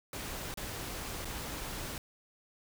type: noise with dropouts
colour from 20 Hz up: pink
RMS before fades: -40 dBFS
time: 0.13-1.98 s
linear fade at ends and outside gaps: 2 ms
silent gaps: 0.541-0.573 / 1.247-1.253 s
effects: none